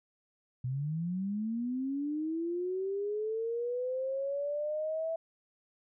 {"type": "linear sweep", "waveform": "sine", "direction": "up", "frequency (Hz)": [122.6, 659.3], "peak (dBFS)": -31, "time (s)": [0.64, 5.16], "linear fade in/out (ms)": 5, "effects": []}